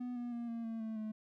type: tone with pitch steps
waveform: triangle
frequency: 246.9 / 241.5 / 236.3 / 231.2 / 226.1 / 221.2 / 216.4 Hz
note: B3 / B3 / A#3 / A#3 / A3 / A3 / A3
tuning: 0 / -39 / +24 / -14 / +47 / +9 / -29 cents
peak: -36 dBFS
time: 0-1.12 s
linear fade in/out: 10 ms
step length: 160 ms
effects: none